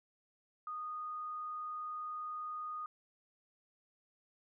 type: tone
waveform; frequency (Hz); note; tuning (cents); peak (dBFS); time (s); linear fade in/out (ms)
sine; 1235; D#6; -13; -39; 0.67-2.86; 2
effects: none